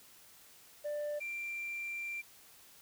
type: tone pair in turn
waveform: sine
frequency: 591 / 2364 Hz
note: D5 / D7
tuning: +11 / +11 cents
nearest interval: 2 octaves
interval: 2400 cents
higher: second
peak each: -32 / -36 dBFS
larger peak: first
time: 0.84-1.2 / 1.2-2.22 s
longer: second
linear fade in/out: 20 ms
effects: tanh soft clip ceiling -34 dBFS + white hiss -59 dBFS RMS until 2.81 s

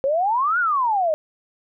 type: exponential two-way sweep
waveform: sine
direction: up then down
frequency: 523.3 to 1491 to 600 Hz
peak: -17 dBFS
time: 0.04-1.14 s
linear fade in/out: 0 ms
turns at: 0.59 s
effects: none

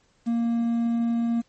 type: tone with quantisation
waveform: triangle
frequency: 233.1 Hz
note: A#3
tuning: in tune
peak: -19 dBFS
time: 0.26-1.42 s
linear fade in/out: 20 ms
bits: 8
effects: pink hiss -64 dBFS RMS until 1.48 s + MP3 32 kbps

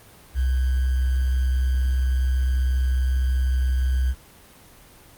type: tone with sample-and-hold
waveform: sine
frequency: 64.1 Hz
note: C2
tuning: 35 cents flat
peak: -18 dBFS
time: 0.34-4.15 s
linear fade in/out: 50 ms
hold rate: 1575 Hz
effects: pink hiss -49 dBFS RMS until 5.17 s + Opus 24 kbps

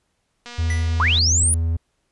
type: click train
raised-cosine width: 0.2 ms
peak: -20 dBFS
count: 176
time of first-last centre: 0.46-1.189 s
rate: 240 Hz
type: tone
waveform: triangle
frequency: 82.41 Hz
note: E2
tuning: in tune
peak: -16 dBFS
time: 0.58-1.77 s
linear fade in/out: 10 ms
type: tone with exponential decay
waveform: square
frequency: 1975.5 Hz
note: B6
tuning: in tune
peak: -25 dBFS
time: 0.7-1 s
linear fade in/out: 2 ms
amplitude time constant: 65 ms
type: linear sweep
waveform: sine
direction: up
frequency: 932.3 to 9900 Hz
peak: -16 dBFS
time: 1-1.54 s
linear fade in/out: 0 ms
effects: pink hiss -70 dBFS RMS until 2.11 s + resampled to 24000 Hz

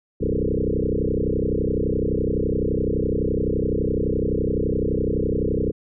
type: tone with frequency modulation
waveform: sine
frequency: 247.8 Hz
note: B3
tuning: 6 cents sharp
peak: -19 dBFS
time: 0.2-5.72 s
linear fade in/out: 20 ms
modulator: 31.8 Hz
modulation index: 7.3
effects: none

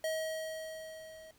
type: tone with level ramp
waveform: square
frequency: 636 Hz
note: D#5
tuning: 38 cents sharp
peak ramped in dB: -32 to -51 dBFS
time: 0.04-1.31 s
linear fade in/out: 2 ms
effects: pink hiss -66 dBFS RMS until 1.38 s

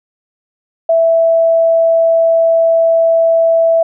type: tone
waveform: sine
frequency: 660 Hz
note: E5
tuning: 2 cents sharp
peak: -7 dBFS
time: 0.89-3.83 s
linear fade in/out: 5 ms
effects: none

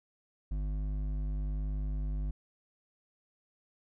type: tone with hard clipping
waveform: triangle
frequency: 50.6 Hz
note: G#1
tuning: 44 cents flat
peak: -33 dBFS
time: 0.51-2.31 s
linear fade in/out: 5 ms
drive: 13 dB
effects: none

